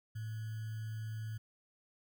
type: tone with sample-and-hold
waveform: sine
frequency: 110 Hz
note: A2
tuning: in tune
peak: -38 dBFS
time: 0.15-1.38 s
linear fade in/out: 10 ms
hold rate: 1575 Hz
effects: none